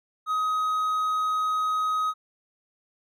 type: tone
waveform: triangle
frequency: 1261 Hz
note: D#6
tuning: 23 cents sharp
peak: -21 dBFS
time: 0.26-2.14 s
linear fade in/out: 50 ms
effects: none